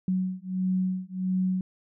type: beating tone pair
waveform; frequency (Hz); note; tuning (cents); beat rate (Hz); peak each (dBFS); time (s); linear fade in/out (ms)
sine; 185 / 186.5; F#3 / F#3; 0 / +14; 1.5; -28; 0.08-1.61; 2
effects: none